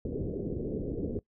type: low-pass noise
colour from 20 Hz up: white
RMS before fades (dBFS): -34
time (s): 0.05-1.19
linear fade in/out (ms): 2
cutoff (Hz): 480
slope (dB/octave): 48
effects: noise-tail reverb RT60 0.1 s tail -20 dB re dry